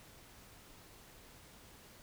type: silence
effects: pink hiss -58 dBFS RMS until 2.02 s